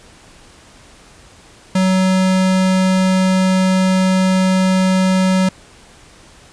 square tone, 187.4 Hz, F#3, 22 cents sharp, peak -12 dBFS, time 1.75-5.49 s, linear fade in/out 5 ms, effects pink hiss -44 dBFS RMS until 6.52 s + resampled to 22050 Hz

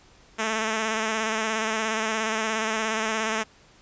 5% pulse tone with vibrato, 220 Hz, A3, in tune, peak -13 dBFS, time 0.38-3.44 s, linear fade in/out 20 ms, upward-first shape square, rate 17 Hz, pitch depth 27 cents each way, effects pink hiss -55 dBFS RMS until 3.81 s + resampled to 16000 Hz

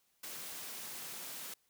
white high-pass noise, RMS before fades -45 dBFS, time 0.23-1.54 s, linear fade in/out 5 ms, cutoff 120 Hz, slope 24 dB/octave, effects white hiss -75 dBFS RMS until 1.69 s

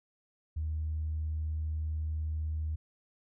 sine tone, 77.9 Hz, D#2, 3 cents sharp, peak -30 dBFS, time 0.56-2.76 s, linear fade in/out 10 ms, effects tanh soft clip ceiling -26 dBFS

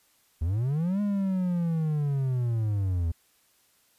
triangle linear two-way sweep, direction up then down, 73.42 to 207.7 to 79.8 Hz, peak -22 dBFS, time 0.41-3.12 s, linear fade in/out 10 ms, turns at 1.01 s, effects white hiss -65 dBFS RMS until 3.98 s + resampled to 32000 Hz

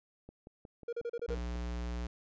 click train, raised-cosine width 2 ms, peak -36 dBFS, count 8, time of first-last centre 0.29-1.556 s, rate 5.53 Hz
triangle tone bursts, 471.4 Hz, A#4, 19 cents sharp, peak -32 dBFS, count 6, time 0.88-1.348 s, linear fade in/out 5 ms, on 48 ms, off 36 ms
square tone, 59.8 Hz, A#1, 45 cents sharp, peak -36 dBFS, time 1.28-2.07 s, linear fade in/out 5 ms
effects resampled to 16000 Hz

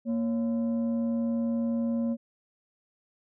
sine tone pair together, 232.9 / 553.9 Hz, A#3 / C#5, -1 / -1 cents, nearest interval octave + minor third, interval 1500 cents, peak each -24 / -34 dBFS, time 0.05-2.17 s, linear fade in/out 50 ms, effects tanh soft clip ceiling -22 dBFS

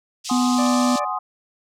white band-pass noise, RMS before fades -31 dBFS, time 0.24-1 s, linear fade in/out 20 ms, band 3100 to 7100 Hz, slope 24 dB/octave
sine chord, Ab dominant seventh, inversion third, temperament equal, 740 / 830.6 / 1046.5 / 1244.5 Hz, Gb5 / Ab5 / C6 / Eb6, 0 / 0 / 0 / 0 cents, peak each -28 / -29 / -28 / -27 dBFS, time 0.29-1.19 s, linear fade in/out 10 ms
sine tone, 248.6 Hz, B3, 12 cents sharp, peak -17 dBFS, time 0.31-0.96 s, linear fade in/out 5 ms
harmonic tone, 588 Hz, D5, 2 cents sharp, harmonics 1 / 2 / 3 / 4, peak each -26 / -30 / -38 / -40 dBFS, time 0.58-1.05 s, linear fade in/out 10 ms
effects none

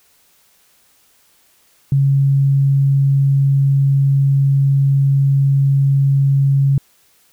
sine tone, 138 Hz, C#3, 7 cents flat, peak -10 dBFS, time 1.92-6.78 s, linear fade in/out 2 ms, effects white hiss -55 dBFS RMS until 7.32 s

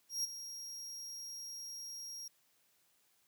40% pulse tone with ADSR envelope, 5610 Hz, F8, 7 cents sharp, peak -31 dBFS, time 0.09-2.28 s, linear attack 150 ms, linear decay 17 ms, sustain -12 dB, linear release 4 ms, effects white hiss -73 dBFS RMS until 3.27 s + high-pass 80 Hz 12 dB/octave

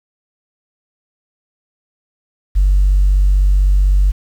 sine tone, 47.91 Hz, G1, 39 cents flat, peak -7 dBFS, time 2.55-4.12 s, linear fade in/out 20 ms, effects tanh soft clip ceiling -5 dBFS + 7-bit

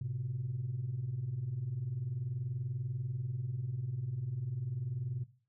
sine tone pair together, 107.6 / 127.96 Hz, A2 / C3, -38 / -38 cents, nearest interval minor third, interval 300 cents, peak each -39 / -35 dBFS, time 0.01-5.24 s, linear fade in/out 5 ms, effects noise-tail reverb RT60 0.4 s tail -17 dB re dry + tanh soft clip ceiling -29 dBFS

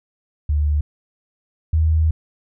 sine tone pair in turn, 74.1 / 79.38 Hz, D2 / D#2, +16 / +35 cents, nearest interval minor second, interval 119 cents, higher second, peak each -15 / -13 dBFS, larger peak second, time 0.49-0.81 / 1.73-2.11 s, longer second, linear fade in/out 5 ms, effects none

